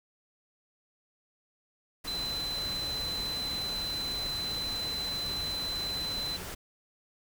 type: tone in noise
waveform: sine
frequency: 4036 Hz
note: B7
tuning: 37 cents sharp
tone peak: -32 dBFS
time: 2.07-6.37 s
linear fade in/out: 10 ms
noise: pink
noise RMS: -40 dBFS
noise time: 2.04-6.55 s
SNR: +5 dB
effects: none